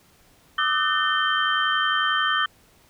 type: tone cluster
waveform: sine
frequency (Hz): 1188 / 1279 / 1514 / 1800 / 3117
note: D6 / D#6 / F#6 / A6 / G7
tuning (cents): +20 / +47 / +39 / +39 / -11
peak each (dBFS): -26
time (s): 0.58-2.46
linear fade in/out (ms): 5
effects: pink hiss -57 dBFS RMS until 2.89 s